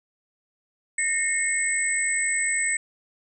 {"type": "tone cluster", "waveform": "sine", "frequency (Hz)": [1834, 2166, 8050], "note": ["A#6", "C#7", "B8"], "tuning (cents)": [-29, -41, 32], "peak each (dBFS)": [-28, -26, -25], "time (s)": [0.98, 2.77], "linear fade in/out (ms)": 5, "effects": []}